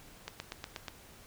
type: click train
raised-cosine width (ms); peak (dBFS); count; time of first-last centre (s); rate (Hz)
0.2; -21; 6; 0.28-0.882; 8.3
effects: pink hiss -55 dBFS RMS until 1.26 s